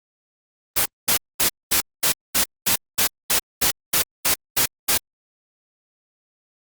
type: noise bursts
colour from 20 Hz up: white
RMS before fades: -18 dBFS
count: 14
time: 0.76-4.978 s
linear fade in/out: 10 ms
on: 97 ms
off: 220 ms
effects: Opus 32 kbps